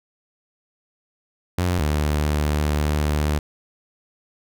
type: tone pair in turn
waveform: sawtooth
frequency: 89.3 / 74.75 Hz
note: F2 / D2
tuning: +39 / +31 cents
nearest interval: minor third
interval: 308 cents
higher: first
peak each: -15 dBFS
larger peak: neither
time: 1.58-1.79 / 1.79-3.39 s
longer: second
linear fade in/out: 5 ms
effects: none